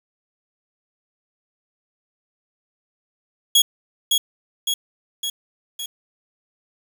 sawtooth tone with echo, 3326 Hz, G#7, 2 cents sharp, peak -8 dBFS, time 3.55-3.62 s, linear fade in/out 5 ms, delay 560 ms, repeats 4, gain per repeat -4 dB, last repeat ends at 5.86 s, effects 7-bit

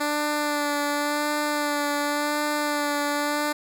10% pulse tone with vibrato, 293.7 Hz, D4, in tune, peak -15 dBFS, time 0-3.53 s, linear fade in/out 10 ms, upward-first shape sine, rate 0.91 Hz, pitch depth 22 cents each way, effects none

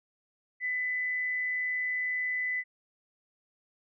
sine tone with amplitude modulation, 2000 Hz, B6, 21 cents sharp, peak -27 dBFS, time 0.6-2.64 s, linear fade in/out 50 ms, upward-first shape sine, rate 162 Hz, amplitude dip 30%, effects none

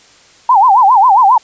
sine tone with vibrato, 893 Hz, A5, 25 cents sharp, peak -4 dBFS, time 0.49-1.38 s, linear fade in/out 5 ms, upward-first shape sine, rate 7.4 Hz, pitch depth 260 cents each way, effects white hiss -44 dBFS RMS until 1.43 s + resampled to 16000 Hz

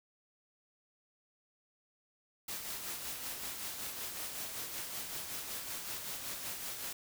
white noise with tremolo, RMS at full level -40 dBFS, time 2.48-6.93 s, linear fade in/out 5 ms, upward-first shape sine, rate 5.3 Hz, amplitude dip 40%, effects none

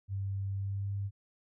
sine tone with pitch glide, 98 to 99.6 Hz, G2 to G2, 0 to +28 cents, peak -32 dBFS, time 0.08-1.11 s, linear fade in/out 50 ms, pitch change +28 cents, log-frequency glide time 0.55-0.9 s, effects none

